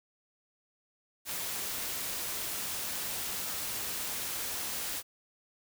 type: noise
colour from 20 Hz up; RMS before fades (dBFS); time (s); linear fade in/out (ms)
white; -36; 1.25-5.03; 50
effects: none